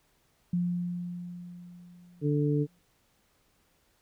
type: tone with exponential decay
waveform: sine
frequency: 176 Hz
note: F3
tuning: 14 cents sharp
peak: -24 dBFS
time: 0.53-2.79 s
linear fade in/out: 5 ms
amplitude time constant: 490 ms
type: harmonic tone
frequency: 146.83 Hz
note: D3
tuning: in tune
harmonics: 1 / 2 / 3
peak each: -26 / -29 / -31 dBFS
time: 2.21-2.67 s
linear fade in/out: 50 ms
effects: pink hiss -69 dBFS RMS until 4.01 s